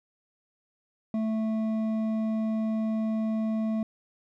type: tone with hard clipping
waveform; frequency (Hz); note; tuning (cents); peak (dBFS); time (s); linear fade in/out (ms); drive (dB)
sine; 220; A3; 0; -27; 1.14-3.83; 2; 7
effects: none